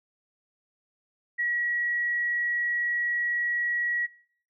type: tone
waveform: sine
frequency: 1918 Hz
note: A#6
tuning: 49 cents sharp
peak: -24 dBFS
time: 1.38-4.07 s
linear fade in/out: 20 ms
effects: noise-tail reverb RT60 0.7 s tail -26 dB re dry